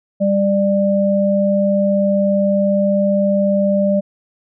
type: tone pair together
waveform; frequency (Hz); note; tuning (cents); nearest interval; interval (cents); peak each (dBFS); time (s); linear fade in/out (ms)
sine; 198.3 / 594.2; G3 / D5; +20 / +20; octave + perfect fifth; 1900; -15; 0.2-4.01; 20
effects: none